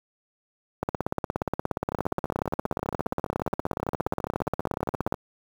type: two click trains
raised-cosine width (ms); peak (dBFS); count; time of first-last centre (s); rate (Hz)
1; -11 / -17; 74 / 49; 0.83-5.124 / 1.92-5.141; 17 / 14.9
effects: high-pass 60 Hz 12 dB/octave + 7-bit